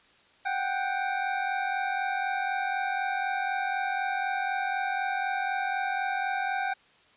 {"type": "tone pair together", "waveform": "25% pulse", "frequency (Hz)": [740, 784], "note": ["F#5", "G5"], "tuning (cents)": [0, 0], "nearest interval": "minor second", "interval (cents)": 100, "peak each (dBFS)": [-28, -25], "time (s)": [0.45, 6.74], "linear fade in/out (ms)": 10, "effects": ["white hiss -60 dBFS RMS until 7.16 s", "resampled to 8000 Hz"]}